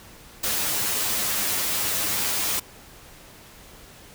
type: noise with comb filter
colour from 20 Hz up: white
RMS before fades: -25 dBFS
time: 0.43-2.6 s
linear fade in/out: 10 ms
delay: 9.6 ms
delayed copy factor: +1
effects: pink hiss -47 dBFS RMS until 4.14 s